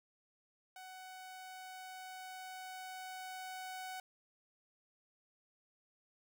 sawtooth tone with level ramp, 747 Hz, F#5, 16 cents sharp, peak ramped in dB -46 to -39 dBFS, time 0.76-4 s, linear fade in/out 2 ms, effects none

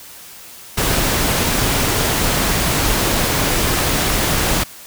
pink noise, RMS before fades -17 dBFS, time 0.77-4.64 s, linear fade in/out 10 ms, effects white hiss -38 dBFS RMS until 4.86 s

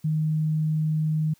sine tone, 155.56 Hz, D#3, in tune, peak -21 dBFS, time 0.04-1.34 s, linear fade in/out 10 ms, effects white hiss -62 dBFS RMS until 1.39 s

